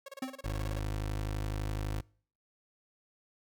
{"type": "tone bursts", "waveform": "sawtooth", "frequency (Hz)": 549, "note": "C#5", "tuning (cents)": -17, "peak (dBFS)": -38, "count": 14, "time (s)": [0.06, 0.787], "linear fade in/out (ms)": 5, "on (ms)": 25, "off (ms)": 29}
{"type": "tone with exponential decay", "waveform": "square", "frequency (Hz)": 260, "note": "C4", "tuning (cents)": -11, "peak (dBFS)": -32, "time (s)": [0.22, 0.43], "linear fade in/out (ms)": 5, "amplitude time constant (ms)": 45}
{"type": "tone", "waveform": "25% pulse", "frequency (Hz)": 51.91, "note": "G#1", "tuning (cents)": 0, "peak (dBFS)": -29, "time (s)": [0.44, 2.01], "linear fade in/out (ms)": 10}
{"effects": ["noise-tail reverb RT60 0.5 s tail -25 dB re dry"]}